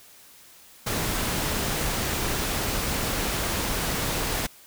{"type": "noise", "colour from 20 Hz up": "pink", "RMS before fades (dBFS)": -27, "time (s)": [0.86, 4.47], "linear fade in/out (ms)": 10, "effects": ["white hiss -51 dBFS RMS until 4.66 s"]}